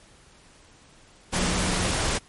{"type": "tone in noise", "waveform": "sine", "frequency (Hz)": 181.7, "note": "F#3", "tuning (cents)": -31, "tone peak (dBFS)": -30, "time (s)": [1.35, 1.87], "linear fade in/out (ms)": 20, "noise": "pink", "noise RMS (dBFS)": -25, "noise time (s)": [1.32, 2.19], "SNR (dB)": -8, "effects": ["pink hiss -54 dBFS RMS until 2.28 s", "MP3 48 kbps"]}